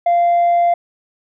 triangle tone with tanh clipping, 693 Hz, F5, 14 cents flat, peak -11 dBFS, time 0.06-0.74 s, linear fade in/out 5 ms, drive 6 dB, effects none

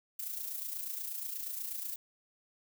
violet noise with amplitude modulation, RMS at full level -37 dBFS, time 0.19-1.96 s, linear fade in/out 5 ms, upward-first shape sine, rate 28.3 Hz, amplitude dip 55%, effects none

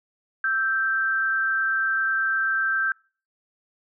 sine tone pair together, 1318.5 / 1568 Hz, E6 / G6, 0 / 0 cents, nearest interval minor third, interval 300 cents, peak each -29 / -21 dBFS, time 0.44-2.92 s, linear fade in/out 2 ms, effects noise-tail reverb RT60 0.4 s tail -26 dB re dry

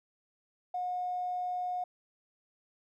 triangle tone with tanh clipping, 723 Hz, F#5, 40 cents flat, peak -31 dBFS, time 0.74-1.84 s, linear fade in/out 5 ms, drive 2 dB, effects none

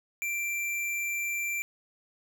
square tone, 2354 Hz, D7, 3 cents sharp, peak -30 dBFS, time 0.22-1.62 s, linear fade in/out 0 ms, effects none

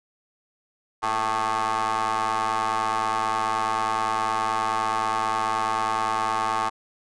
25% pulse ring-modulated tone, 109.5 Hz, A2, 8 cents flat, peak -16 dBFS, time 1.02-6.7 s, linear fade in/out 20 ms, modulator 993 Hz, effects resampled to 22050 Hz

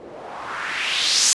blue noise with low-pass filter sweep, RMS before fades -23 dBFS, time 0-1.33 s, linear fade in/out 0 ms, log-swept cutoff 400 to 7100 Hz, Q 2.5, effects resampled to 24000 Hz

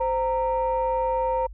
sine tone pair together, 519 / 924.8 Hz, C5 / A#5, -14 / -14 cents, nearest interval minor seventh, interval 1000 cents, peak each -23 dBFS, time 0-1.47 s, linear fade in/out 10 ms, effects tanh soft clip ceiling -16 dBFS + added 50 Hz sine -38 dBFS peak until 1.53 s

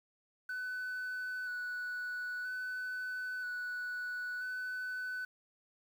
sine tone with vibrato, 1490 Hz, F#6, 12 cents sharp, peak -34 dBFS, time 0.49-5.25 s, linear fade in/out 5 ms, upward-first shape square, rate 0.51 Hz, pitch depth 14 cents each way, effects tanh soft clip ceiling -36 dBFS + 10-bit

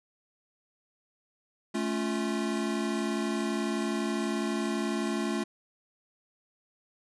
square chord, A augmented, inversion none, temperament equal with one note detuned, 217.2 / 277.2 / 349.2 Hz, A3 / C#4 / E#4, -22 / 0 / 0 cents, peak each -32 / -35 / -34 dBFS, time 1.74-5.44 s, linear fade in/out 10 ms, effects resampled to 24000 Hz

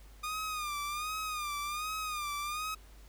sawtooth tone with vibrato, 1218 Hz, D#6, 37 cents flat, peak -31 dBFS, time 0.23-2.75 s, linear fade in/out 10 ms, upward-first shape sine, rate 1.3 Hz, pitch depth 78 cents each way, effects added 50 Hz sine -52 dBFS peak until 3.08 s + pink hiss -61 dBFS RMS until 3.08 s

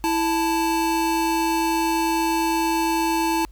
square tone pair together, 329.6 / 880 Hz, E4 / A5, 0 / 0 cents, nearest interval octave + perfect fourth, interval 1700 cents, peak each -23 dBFS, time 0.04-3.45 s, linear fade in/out 0 ms, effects added 50 Hz sine -41 dBFS peak until 3.51 s + pink hiss -62 dBFS RMS until 3.51 s

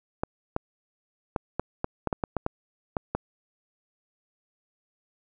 clicks, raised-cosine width 1 ms, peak -12 dBFS, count 12, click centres 0.235 / 0.564 / 1.362 / 1.596 / 1.844 / 2.073 / 2.128 / 2.238 / 2.367 / 2.464 / 2.968 / 3.15 s, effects none

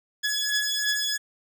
15% pulse beating tone pair, 1690 / 1693 Hz, G#6 / G#6, +30 / +33 cents, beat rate 3 Hz, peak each -21 / -20 dBFS, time 0.23-1.18 s, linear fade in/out 20 ms, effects none

